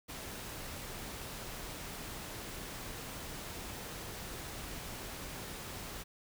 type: noise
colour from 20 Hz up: pink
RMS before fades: -44 dBFS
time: 0.08-6.04 s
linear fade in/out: 20 ms
effects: none